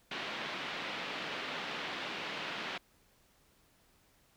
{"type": "band-pass noise", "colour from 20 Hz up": "white", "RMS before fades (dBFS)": -40, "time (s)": [0.11, 2.78], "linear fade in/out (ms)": 5, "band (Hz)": [150, 3400], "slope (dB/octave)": 24, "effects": ["pink hiss -68 dBFS RMS until 4.36 s"]}